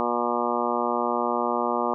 harmonic tone, 120 Hz, B2, 49 cents flat, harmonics 2 / 3 / 4 / 5 / 6 / 7 / 8 / 9 / 10, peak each -31 / -31 / -31 / -31 / -31 / -31 / -31 / -31 / -31 dBFS, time 0-1.94 s, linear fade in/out 0 ms, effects none

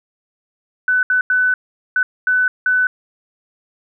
sine tone bursts at uneven times, 1500 Hz, F#6, 23 cents sharp, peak -12 dBFS, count 6, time 0.88-1.03 / 1.1-1.21 / 1.3-1.54 / 1.96-2.03 / 2.27-2.48 / 2.66-2.87 s, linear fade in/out 2 ms, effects none

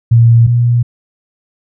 sine tone pair in turn, 116.54 / 119.89 Hz, A#2 / A#2, 0 / +49 cents, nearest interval unison, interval 49 cents, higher second, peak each -3 / -7 dBFS, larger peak first, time 0.11-0.47 / 0.47-0.83 s, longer neither, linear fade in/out 10 ms, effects none

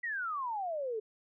sine exponential sweep, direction down, 1975.5 to 419.6 Hz, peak -33 dBFS, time 0.03-1 s, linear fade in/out 10 ms, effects none

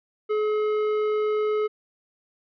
triangle tone with tanh clipping, 425.9 Hz, G#4, 44 cents sharp, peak -23 dBFS, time 0.29-1.68 s, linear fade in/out 20 ms, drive 15 dB, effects none

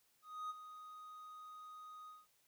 triangle tone with ADSR envelope, 1247 Hz, D#6, 3 cents sharp, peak -38 dBFS, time 0.22-2.27 s, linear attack 280 ms, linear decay 25 ms, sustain -11 dB, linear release 190 ms, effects white hiss -75 dBFS RMS until 2.47 s

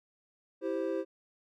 triangle chord, C major, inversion first, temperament equal, 329.6 / 392 / 523.3 Hz, E4 / G4 / C5, 0 / 0 / 0 cents, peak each -33 dBFS, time 0.61-1.05 s, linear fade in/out 50 ms, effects none

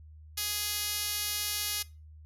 5% pulse tone with band-pass filter, 415.3 Hz, G#4, in tune, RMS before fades -33 dBFS, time 0.37-1.83 s, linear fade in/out 10 ms, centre 9300 Hz, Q 1.3, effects noise-tail reverb RT60 0.3 s tail -21 dB re dry + added 77 Hz sine -48 dBFS peak until 2.25 s

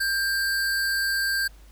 square tone pair together, 1588 / 4492 Hz, G6 / C#8, +22 / +22 cents, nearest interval octave + tritone, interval 1800 cents, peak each -24 / -31 dBFS, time 0-1.48 s, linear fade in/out 10 ms, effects added 50 Hz sine -46 dBFS peak until 1.71 s + pink hiss -57 dBFS RMS until 1.71 s

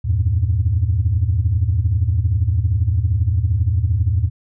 sine tone cluster, 79.9 / 92.5 / 110.1 Hz, D#2 / F#2 / A2, +47 / 0 / +2 cents, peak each -18 dBFS, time 0.04-4.3 s, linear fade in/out 20 ms, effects tanh soft clip ceiling -7 dBFS

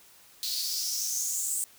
white noise with high-pass filter sweep, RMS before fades -31 dBFS, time 0.43-1.64 s, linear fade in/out 0 ms, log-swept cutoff 4100 to 8300 Hz, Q 5.7, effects white hiss -56 dBFS RMS until 1.78 s

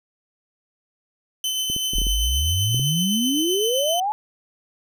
sawtooth tone with tremolo, 3050 Hz, G7, 48 cents flat, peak -18 dBFS, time 1.44-4 s, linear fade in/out 2 ms, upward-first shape triangle, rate 7.8 Hz, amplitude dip 30%
clicks, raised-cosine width 3 ms, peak -19 dBFS, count 8, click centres 1.7 / 1.764 / 1.935 / 1.984 / 2.017 / 2.068 / 2.745 / 2.796 s
sine exponential sweep, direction up, 38.64 to 870 Hz, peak -20 dBFS, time 1.95-4.12 s, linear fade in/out 0 ms
effects none

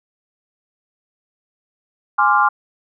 sine chord, D half-diminished seventh, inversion second, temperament equal, 830.6 / 1046.5 / 1174.7 / 1396.9 Hz, Ab5 / C6 / D6 / F6, 0 / 0 / 0 / 0 cents, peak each -17 dBFS, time 2.18-2.49 s, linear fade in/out 10 ms, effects none

